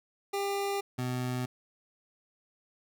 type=tone pair in turn; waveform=25% pulse; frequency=399 / 125.68 Hz; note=G4 / B2; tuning=+31 / +31 cents; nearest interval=octave + minor sixth; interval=2000 cents; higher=first; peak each=-26 / -27 dBFS; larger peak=first; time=0.33-0.81 / 0.98-1.46 s; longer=neither; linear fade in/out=10 ms; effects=none